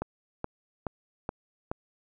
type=click train; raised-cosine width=1 ms; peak=-17 dBFS; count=5; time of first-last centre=0.02-1.715 s; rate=2.36 Hz; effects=none